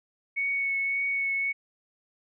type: tone with vibrato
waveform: sine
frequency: 2217 Hz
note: C#7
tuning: in tune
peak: -25 dBFS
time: 0.36-1.53 s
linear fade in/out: 20 ms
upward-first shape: triangle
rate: 1.8 Hz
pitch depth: 15 cents each way
effects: none